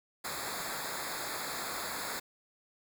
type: noise with comb filter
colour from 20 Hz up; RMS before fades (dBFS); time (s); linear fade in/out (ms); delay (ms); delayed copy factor
pink; -38; 0.24-2.2; 10; 0.34; -1
effects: none